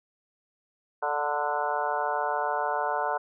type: harmonic tone with a mistuned harmonic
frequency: 146.83 Hz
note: D3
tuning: in tune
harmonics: 3 / 4 / 5 / 6 / 7 / 8 / 9 / 10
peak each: -36 / -33 / -31 / -31 / -33 / -42 / -37 / -35 dBFS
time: 1.02-3.18 s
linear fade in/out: 10 ms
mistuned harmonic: 6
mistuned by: +26 cents
effects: none